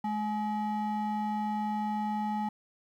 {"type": "ring-modulated tone", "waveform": "triangle", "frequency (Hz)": 529, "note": "C5", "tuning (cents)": 19, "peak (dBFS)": -24, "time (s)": [0.04, 2.49], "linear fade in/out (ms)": 5, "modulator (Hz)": 317, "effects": ["11-bit"]}